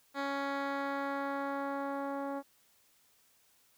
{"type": "tone with low-pass filter sweep", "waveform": "10% pulse", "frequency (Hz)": 278.2, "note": "C#4", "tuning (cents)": 6, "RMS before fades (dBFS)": -36, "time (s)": [0.14, 2.43], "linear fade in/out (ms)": 50, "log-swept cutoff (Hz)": [3600, 790], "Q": 0.77, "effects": ["white hiss -68 dBFS RMS until 3.77 s"]}